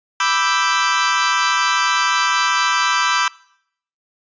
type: chord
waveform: sawtooth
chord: E minor seventh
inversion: second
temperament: equal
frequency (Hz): 987.8 / 1174.7 / 1318.5 / 1568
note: B5 / D6 / E6 / G6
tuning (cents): 0 / 0 / 0 / 0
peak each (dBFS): -17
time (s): 0.2-3.28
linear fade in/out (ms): 2
effects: noise-tail reverb RT60 0.7 s tail -23 dB re dry + resampled to 16000 Hz